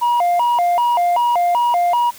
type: tone with vibrato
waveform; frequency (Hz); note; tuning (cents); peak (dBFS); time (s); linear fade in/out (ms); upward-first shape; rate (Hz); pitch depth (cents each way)
sine; 820; G#5; -22; -10; 0.01-2.11; 20; square; 2.6; 270
effects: tanh soft clip ceiling -12 dBFS + white hiss -40 dBFS RMS until 2.18 s